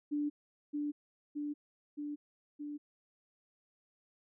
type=tone with echo; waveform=sine; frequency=293.7 Hz; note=D4; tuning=in tune; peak=-31 dBFS; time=0.11-0.3 s; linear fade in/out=20 ms; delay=620 ms; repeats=4; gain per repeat=-2 dB; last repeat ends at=2.78 s; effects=none